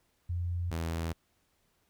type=tone pair in turn; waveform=sine / sawtooth; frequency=87.31 / 82.41 Hz; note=F2 / E2; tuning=0 / 0 cents; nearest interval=minor second; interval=100 cents; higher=first; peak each=-30 / -28 dBFS; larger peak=second; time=0.29-0.71 / 0.71-1.13 s; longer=neither; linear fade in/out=10 ms; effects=pink hiss -73 dBFS RMS until 1.89 s